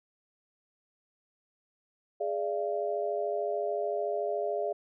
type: chord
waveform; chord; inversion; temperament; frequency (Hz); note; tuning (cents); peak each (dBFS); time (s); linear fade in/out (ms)
sine; D diminished; second; equal with one note detuned; 415.3 / 587.3 / 680.9; Ab4 / D5 / F5; 0 / 0 / -44; -33; 2.2-4.73; 10
effects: none

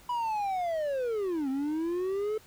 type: linear two-way sweep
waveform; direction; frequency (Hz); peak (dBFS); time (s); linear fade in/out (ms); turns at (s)
triangle; down then up; 987.8 to 260.7 to 438.4; -26; 0.09-2.38; 5; 1.49
effects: pink hiss -56 dBFS RMS until 2.46 s

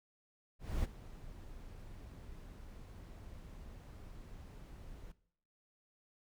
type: noise with ADSR envelope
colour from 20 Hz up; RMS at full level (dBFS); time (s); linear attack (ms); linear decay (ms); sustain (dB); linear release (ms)
brown; -34; 0.59-5.12; 250; 21; -17; 5
effects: noise-tail reverb RT60 0.6 s tail -18 dB re dry

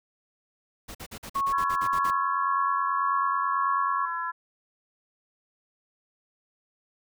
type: noise bursts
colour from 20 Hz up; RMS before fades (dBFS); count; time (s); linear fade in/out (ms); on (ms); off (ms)
pink; -40; 11; 0.88-2.109; 10; 69; 47
type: tone with tremolo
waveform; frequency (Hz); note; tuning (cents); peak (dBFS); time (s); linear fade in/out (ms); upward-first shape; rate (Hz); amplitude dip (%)
sine; 1102; C#6; -11; -23; 1.35-4.06; 10; sine; 1.8; 25
type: harmonic tone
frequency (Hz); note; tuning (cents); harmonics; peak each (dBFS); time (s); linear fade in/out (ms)
337.6; E4; +41; 3 / 4 / 5; -31 / -33 / -35; 1.52-4.32; 20
effects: none

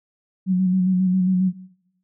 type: tone with vibrato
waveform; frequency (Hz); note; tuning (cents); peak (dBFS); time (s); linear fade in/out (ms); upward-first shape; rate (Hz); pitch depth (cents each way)
sine; 185; F#3; 0; -15; 0.46-1.53; 50; square; 7.4; 26
effects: noise-tail reverb RT60 0.8 s tail -19 dB re dry

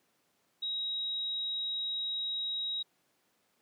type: tone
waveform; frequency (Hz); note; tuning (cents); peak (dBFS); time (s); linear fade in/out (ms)
sine; 3815; A#7; +39; -32; 0.62-2.83; 10
effects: pink hiss -73 dBFS RMS until 3.61 s + high-pass 200 Hz 12 dB/octave

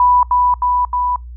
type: tone with echo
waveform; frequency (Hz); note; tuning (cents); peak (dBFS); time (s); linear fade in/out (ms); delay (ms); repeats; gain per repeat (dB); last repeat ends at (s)
sine; 987.8; B5; 0; -8; 0-0.23; 2; 310; 3; -2; 1.16
effects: noise-tail reverb RT60 0.2 s tail -26 dB re dry + added 60 Hz sine -29 dBFS peak until 1.36 s

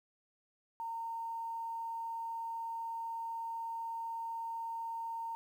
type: tone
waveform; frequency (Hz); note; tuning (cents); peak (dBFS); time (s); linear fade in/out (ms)
sine; 916; A#5; -31; -37; 0.8-5.35; 0
effects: 11-bit

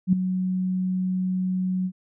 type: tone with ADSR envelope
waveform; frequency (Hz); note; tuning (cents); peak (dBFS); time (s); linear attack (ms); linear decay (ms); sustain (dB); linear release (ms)
sine; 185; F#3; 0; -12; 0.07-1.92; 58; 5; -10; 65
effects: none

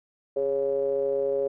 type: ring-modulated tone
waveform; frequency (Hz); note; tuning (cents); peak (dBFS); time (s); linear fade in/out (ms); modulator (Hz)
triangle; 71; C#2; +42; -18; 0.36-1.48; 10; 482
effects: none

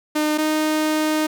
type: tone pair in turn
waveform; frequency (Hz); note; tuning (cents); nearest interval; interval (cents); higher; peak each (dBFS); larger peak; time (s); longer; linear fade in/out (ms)
sawtooth; 304.3 / 309.1; D#4 / D#4; -38 / -11; unison; 27; second; -14; neither; 0.15-0.38 / 0.38-1.27; second; 10
effects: none

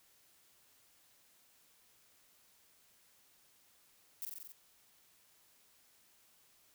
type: noise with echo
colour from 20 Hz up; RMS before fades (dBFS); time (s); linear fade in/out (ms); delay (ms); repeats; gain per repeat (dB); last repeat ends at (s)
violet; -41; 4.22-4.25; 0; 45; 6; -2; 4.52
effects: white hiss -68 dBFS RMS until 6.74 s

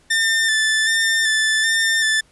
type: tone with vibrato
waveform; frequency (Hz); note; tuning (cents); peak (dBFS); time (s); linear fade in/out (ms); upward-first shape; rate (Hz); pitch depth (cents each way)
sawtooth; 1779; A6; +19; -12; 0.1-2.21; 10; square; 1.3; 22
effects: pink hiss -56 dBFS RMS until 2.31 s + resampled to 24000 Hz

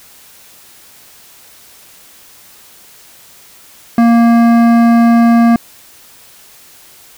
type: tone with hard clipping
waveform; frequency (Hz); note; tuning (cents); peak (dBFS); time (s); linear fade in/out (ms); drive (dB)
triangle; 233.1; A#3; 0; -7; 3.98-5.56; 2; 17
effects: white hiss -41 dBFS RMS until 7.17 s

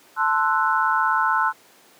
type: chord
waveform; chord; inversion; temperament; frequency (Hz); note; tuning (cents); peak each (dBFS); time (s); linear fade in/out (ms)
sine; F# half-diminished seventh; first; equal with one note detuned; 880 / 1046.5 / 1323.9 / 1480; A5 / C6 / E6 / F#6; 0 / 0 / +7 / 0; -23; 0.16-1.53; 50
effects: pink hiss -52 dBFS RMS until 1.99 s + high-pass 300 Hz 12 dB/octave

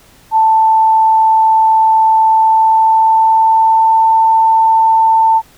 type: tone with pitch glide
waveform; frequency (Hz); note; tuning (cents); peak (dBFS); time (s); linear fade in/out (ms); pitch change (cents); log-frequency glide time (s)
sine; 884 to 892.7; A5 to A5; +8 to +25; -6; 0.31-5.42; 50; +17; 2.26-4.07
effects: pink hiss -45 dBFS RMS until 5.57 s

